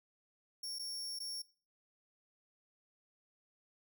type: tone with dropouts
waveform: sawtooth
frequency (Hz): 5490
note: F8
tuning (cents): -31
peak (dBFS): -38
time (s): 0.63-1.42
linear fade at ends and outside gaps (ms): 5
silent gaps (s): 0.787-0.793 / 1.19-1.201
effects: noise-tail reverb RT60 0.4 s tail -22 dB re dry